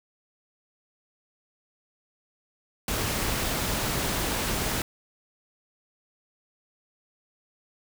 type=noise; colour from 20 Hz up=pink; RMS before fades=-28 dBFS; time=2.88-4.82 s; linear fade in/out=2 ms; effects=none